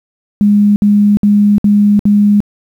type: tone bursts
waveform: sine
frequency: 205.8 Hz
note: G#3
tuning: 16 cents flat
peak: -5 dBFS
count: 5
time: 0.41-2.404 s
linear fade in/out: 0 ms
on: 350 ms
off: 61 ms
effects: 7-bit